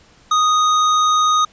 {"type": "tone", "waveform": "square", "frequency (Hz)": 1244.5, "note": "D#6", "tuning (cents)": 0, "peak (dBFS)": -13, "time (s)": [0.31, 1.45], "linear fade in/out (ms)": 5, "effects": ["pink hiss -50 dBFS RMS until 1.52 s", "resampled to 16000 Hz"]}